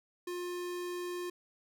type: tone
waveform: square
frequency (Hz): 354.8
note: F4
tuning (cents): +27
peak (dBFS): -37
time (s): 0.27-1.3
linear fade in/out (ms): 5
effects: none